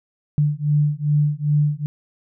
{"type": "beating tone pair", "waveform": "sine", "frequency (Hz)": [146.83, 149.33], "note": ["D3", "D3"], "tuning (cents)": [0, 29], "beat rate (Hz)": 2.5, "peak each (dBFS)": -19, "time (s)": [0.38, 1.86], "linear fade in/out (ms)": 0, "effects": []}